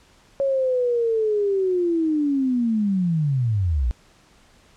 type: linear sweep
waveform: sine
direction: down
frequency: 554.4 to 54.1 Hz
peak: -18 dBFS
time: 0.4-3.91 s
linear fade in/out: 0 ms
effects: pink hiss -55 dBFS RMS until 4.76 s + low-pass 8000 Hz 12 dB/octave